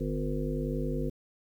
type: harmonic tone with a mistuned harmonic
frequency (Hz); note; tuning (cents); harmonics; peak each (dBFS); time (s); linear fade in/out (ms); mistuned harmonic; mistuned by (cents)
50.8; G#1; -38; 1 / 3 / 5 / 7 / 9 / 10; -34 / -34 / -35 / -38 / -38 / -40; 0-1.1; 10; 1; -94
effects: 10-bit